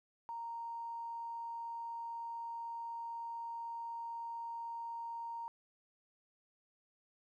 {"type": "tone with tanh clipping", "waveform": "triangle", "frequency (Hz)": 929, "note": "A#5", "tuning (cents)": -6, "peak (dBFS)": -40, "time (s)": [0.29, 5.48], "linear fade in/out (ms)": 0, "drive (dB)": 3, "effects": []}